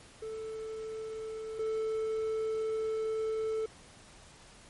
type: tone pair in turn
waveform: triangle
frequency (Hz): 440 / 440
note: A4 / A4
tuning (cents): 0 / 0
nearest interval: unison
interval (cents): 0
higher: neither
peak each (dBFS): -35 / -28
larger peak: second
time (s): 0.22-1.59 / 1.59-3.66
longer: second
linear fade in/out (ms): 5
effects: pink hiss -55 dBFS RMS until 4.69 s + MP3 48 kbps